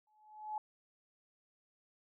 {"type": "tone with exponential growth", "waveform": "sine", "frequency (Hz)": 854, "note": "G#5", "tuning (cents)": 48, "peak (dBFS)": -34, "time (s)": [0.07, 0.58], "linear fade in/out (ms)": 2, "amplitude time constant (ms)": 110, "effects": []}